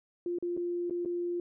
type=tone with dropouts; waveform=sine; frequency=349.3 Hz; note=F4; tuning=in tune; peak=-30 dBFS; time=0.26-1.4 s; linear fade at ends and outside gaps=2 ms; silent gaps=0.386-0.425 / 0.567-0.574 / 0.898-0.908 / 1.05-1.058 s; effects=none